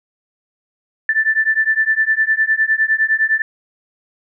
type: beating tone pair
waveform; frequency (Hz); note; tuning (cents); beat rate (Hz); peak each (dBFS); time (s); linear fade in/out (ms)
sine; 1760 / 1769.8; A6 / A6; 0 / +10; 9.8; -16; 1.09-3.42; 2
effects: none